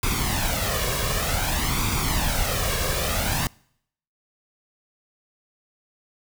pink noise with flanger, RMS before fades -24 dBFS, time 0.03-3.47 s, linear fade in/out 2 ms, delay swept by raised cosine 0.84 to 1.8 ms, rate 0.54 Hz, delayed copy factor +0.65, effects noise-tail reverb RT60 0.7 s tail -25 dB re dry

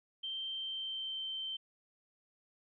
sine tone with pitch glide, 3136 to 3111 Hz, G7 to G7, 0 to -14 cents, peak -37 dBFS, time 0.23-1.57 s, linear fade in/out 10 ms, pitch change -14 cents, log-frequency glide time 0.5-1.24 s, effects none

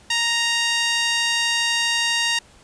5% pulse tone with band-pass filter, 932.3 Hz, A#5, in tune, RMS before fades -21 dBFS, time 0.1-2.39 s, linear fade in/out 5 ms, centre 2400 Hz, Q 0.92, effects pink hiss -51 dBFS RMS until 2.63 s + resampled to 22050 Hz

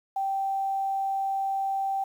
sine tone with quantisation, 780 Hz, G5, 9 cents flat, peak -25 dBFS, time 0.16-2.04 s, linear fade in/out 5 ms, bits 9, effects none

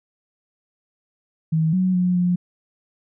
sine tone with pitch steps, 159.7 / 185.2 / 180.3 / 178 Hz, D#3 / F#3 / F#3 / F3, +45 / +2 / -45 / +33 cents, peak -16 dBFS, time 1.52-2.36 s, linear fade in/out 10 ms, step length 210 ms, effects none

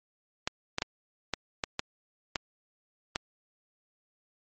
clicks, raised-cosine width 0.2 ms, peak -11 dBFS, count 8, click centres 0.475 / 0.784 / 0.821 / 1.337 / 1.638 / 1.794 / 2.358 / 3.159 s, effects MP3 32 kbps

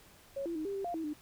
sine tone with pitch steps, 552 / 337.4 / 311.3 / 397.8 / 392 / 697 / 323 / 300 Hz, C#5 / E4 / D#4 / G4 / G4 / F5 / E4 / D4, -7 / +40 / +1 / +25 / 0 / -4 / -35 / +37 cents, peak -34 dBFS, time 0.36-1.136 s, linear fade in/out 10 ms, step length 97 ms, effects pink hiss -59 dBFS RMS until 1.21 s

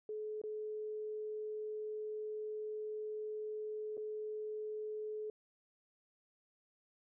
sine tone with dropouts, 428.1 Hz, A4, 47 cents flat, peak -39 dBFS, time 0.09-5.3 s, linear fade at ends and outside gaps 2 ms, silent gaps 0.416-0.437 / 3.97-3.977 s, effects none

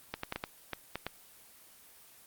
clicks, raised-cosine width 0.3 ms, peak -18 dBFS, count 8, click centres 0.14 / 0.234 / 0.324 / 0.36 / 0.439 / 0.733 / 0.956 / 1.066 s, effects white hiss -57 dBFS RMS until 2.26 s + Opus 24 kbps

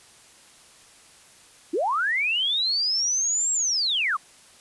sine linear two-way sweep, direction up then down, 281.6 to 7620 to 1054 Hz, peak -21 dBFS, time 1.73-4.17 s, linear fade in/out 10 ms, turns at 3.52 s, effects white hiss -52 dBFS RMS until 4.6 s + resampled to 24000 Hz

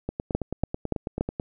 two click trains, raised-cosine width 2 ms, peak -10 / -15 dBFS, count 4 / 13, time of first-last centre 0.35-1.21 / 0.09-1.399 s, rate 3.49 / 9.17 Hz, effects none

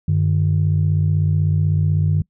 sine tone pair together, 95.8 / 151.86 Hz, G2 / D#3, -39 / -42 cents, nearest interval minor sixth, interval 797 cents, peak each -16 dBFS, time 0.08-2.22 s, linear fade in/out 5 ms, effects noise-tail reverb RT60 0.1 s tail -24 dB re dry + tanh soft clip ceiling -8 dBFS

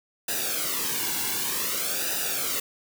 white noise with flanger, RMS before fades -28 dBFS, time 0.28-2.6 s, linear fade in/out 5 ms, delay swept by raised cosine 0.91 to 1.63 ms, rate 0.54 Hz, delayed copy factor -0.75, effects none

